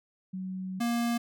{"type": "tone pair in turn", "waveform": ["sine", "square"], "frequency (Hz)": [187.1, 235.7], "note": ["F#3", "A#3"], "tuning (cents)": [20, 19], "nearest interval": "major third", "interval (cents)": 399, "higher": "second", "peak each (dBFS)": [-33, -27], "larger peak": "second", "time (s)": [[0.33, 0.8], [0.8, 1.18]], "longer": "first", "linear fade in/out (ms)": 10, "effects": []}